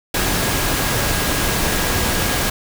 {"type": "tone in noise", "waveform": "sine", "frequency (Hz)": 1640, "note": "G#6", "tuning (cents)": -22, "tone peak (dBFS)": -30, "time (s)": [0.14, 2.5], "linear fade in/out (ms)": 5, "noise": "pink", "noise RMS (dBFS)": -19, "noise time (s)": [0.14, 2.5], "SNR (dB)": -14, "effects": []}